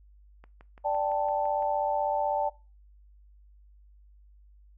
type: click train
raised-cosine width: 0.5 ms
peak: -36 dBFS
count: 8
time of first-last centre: 0.44-1.624 s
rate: 5.91 Hz
type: chord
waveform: sine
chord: D suspended fourth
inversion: none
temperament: equal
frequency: 587.3 / 784 / 880 Hz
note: D5 / G5 / A5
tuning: 0 / 0 / 0 cents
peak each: -29 / -30 / -29 dBFS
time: 0.84-2.5 s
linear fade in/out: 20 ms
effects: noise-tail reverb RT60 0.3 s tail -20 dB re dry + added 50 Hz sine -53 dBFS peak until 4.77 s